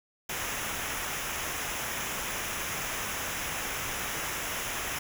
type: noise with comb filter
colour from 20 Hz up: pink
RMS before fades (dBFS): -34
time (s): 0.29-4.99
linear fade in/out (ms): 5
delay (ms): 0.23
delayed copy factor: -0.65
effects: none